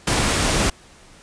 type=noise; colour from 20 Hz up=pink; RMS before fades=-19 dBFS; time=0.07-0.7 s; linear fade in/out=5 ms; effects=pink hiss -48 dBFS RMS until 1.22 s + resampled to 22050 Hz